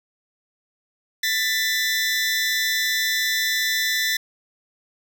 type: tone pair together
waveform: 20% pulse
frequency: 1770 / 1990.9 Hz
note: A6 / B6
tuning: +10 / +13 cents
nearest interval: major second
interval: 203 cents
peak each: -18 dBFS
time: 1.23-4.17 s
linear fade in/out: 5 ms
effects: none